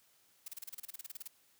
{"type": "noise bursts", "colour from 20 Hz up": "blue", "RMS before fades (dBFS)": -44, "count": 16, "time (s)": [0.46, 1.277], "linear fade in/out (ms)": 5, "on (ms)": 22, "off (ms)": 31, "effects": ["white hiss -69 dBFS RMS until 1.59 s", "high-pass 60 Hz 12 dB/octave"]}